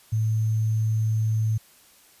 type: tone with sample-and-hold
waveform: sine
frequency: 110 Hz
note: A2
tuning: in tune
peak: -20 dBFS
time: 0.12-1.58 s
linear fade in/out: 10 ms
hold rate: 6300 Hz
effects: white hiss -55 dBFS RMS until 2.2 s + resampled to 32000 Hz